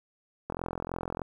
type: click train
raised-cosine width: 1 ms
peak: -19 dBFS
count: 32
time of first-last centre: 0.5-1.218 s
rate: 43.2 Hz
effects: 9-bit